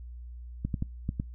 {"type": "clicks", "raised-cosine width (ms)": 5, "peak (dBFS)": -17, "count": 5, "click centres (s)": [0.65, 0.742, 0.824, 1.091, 1.199], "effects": ["noise-tail reverb RT60 0.2 s tail -25 dB re dry", "added 60 Hz sine -40 dBFS peak until 1.34 s"]}